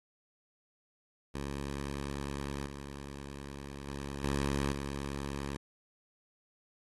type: tone with level steps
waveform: 10% pulse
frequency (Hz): 69.9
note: C#2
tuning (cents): +15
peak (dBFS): -28 / -34 / -30 / -22 / -28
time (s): 1.34-5.57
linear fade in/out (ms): 10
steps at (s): 2.66 / 3.87 / 4.23 / 4.72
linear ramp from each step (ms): 10
effects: AAC 32 kbps